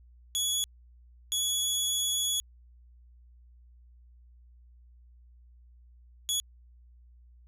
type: tone bursts at uneven times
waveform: 20% pulse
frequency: 3377 Hz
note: G#7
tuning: 28 cents sharp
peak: -21 dBFS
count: 3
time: 0.35-0.64 / 1.32-2.4 / 6.29-6.4 s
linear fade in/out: 0 ms
effects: added 60 Hz sine -53 dBFS peak until 7.47 s